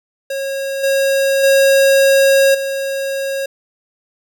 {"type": "tone with level steps", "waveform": "square", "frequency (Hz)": 545, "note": "C#5", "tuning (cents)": -29, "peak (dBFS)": [-20, -13, -9, -19], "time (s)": [0.3, 3.46], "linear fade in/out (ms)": 5, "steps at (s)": [0.83, 1.43, 2.54], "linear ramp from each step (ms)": 10, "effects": []}